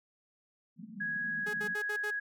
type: band-pass noise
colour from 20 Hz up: white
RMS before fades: -47 dBFS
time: 0.76-1.76 s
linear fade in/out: 50 ms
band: 160 to 240 Hz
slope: 96 dB/octave
type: tone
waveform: sine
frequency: 1661.2 Hz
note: G#6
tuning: in tune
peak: -32 dBFS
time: 1-2.2 s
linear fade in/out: 10 ms
type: tone bursts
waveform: sawtooth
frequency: 420.5 Hz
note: G#4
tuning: 22 cents sharp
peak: -34 dBFS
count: 5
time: 1.46-2.109 s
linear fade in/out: 10 ms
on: 77 ms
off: 66 ms
effects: none